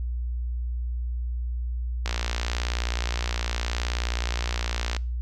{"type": "click train", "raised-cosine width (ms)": 0.2, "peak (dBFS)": -11, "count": 173, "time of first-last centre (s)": [2.06, 4.965], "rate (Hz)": 59.2, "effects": ["noise-tail reverb RT60 0.4 s tail -24 dB re dry", "added 60 Hz sine -26 dBFS peak until 5.21 s"]}